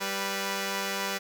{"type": "tone pair together", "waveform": "5% pulse", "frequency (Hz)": [196, 491.9], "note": ["G3", "B4"], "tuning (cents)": [0, -7], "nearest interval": "octave + major third", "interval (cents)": 1593, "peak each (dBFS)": [-20, -21], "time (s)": [0, 1.19], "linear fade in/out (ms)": 20, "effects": []}